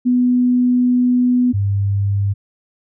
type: tone pair in turn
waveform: sine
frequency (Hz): 247.8 / 99.91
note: B3 / G2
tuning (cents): +6 / +33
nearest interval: octave + major third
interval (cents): 1573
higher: first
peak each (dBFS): -11 / -14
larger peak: first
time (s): 0.05-1.53 / 1.53-2.34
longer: first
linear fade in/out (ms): 20
effects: none

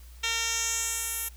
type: tone with band-pass filter sweep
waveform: 10% pulse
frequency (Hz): 458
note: A#4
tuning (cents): -31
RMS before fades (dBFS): -30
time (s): 0.23-1.29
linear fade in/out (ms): 10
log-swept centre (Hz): 4200 to 12000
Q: 2.1
effects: added 60 Hz sine -45 dBFS peak until 1.36 s + white hiss -57 dBFS RMS until 1.36 s

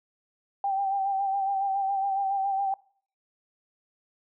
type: tone with vibrato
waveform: sine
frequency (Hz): 784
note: G5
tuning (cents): 0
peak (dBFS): -24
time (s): 0.64-2.74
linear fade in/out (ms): 2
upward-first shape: sine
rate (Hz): 7.2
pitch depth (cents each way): 37
effects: noise-tail reverb RT60 0.5 s tail -23 dB re dry

